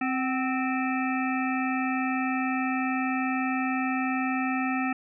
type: harmonic tone with a mistuned harmonic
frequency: 261.6 Hz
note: C4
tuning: in tune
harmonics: 1 / 3 / 5 / 7 / 9 / 10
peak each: -27 / -32 / -34 / -35 / -37 / -37 dBFS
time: 0.01-4.93 s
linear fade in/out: 5 ms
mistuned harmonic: 3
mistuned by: -52 cents
effects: none